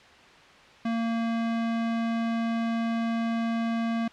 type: tone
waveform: square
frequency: 229.3 Hz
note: A#3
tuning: 28 cents flat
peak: -26 dBFS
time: 0.85-4.08 s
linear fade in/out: 5 ms
effects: white hiss -51 dBFS RMS until 4.12 s + low-pass 3000 Hz 12 dB/octave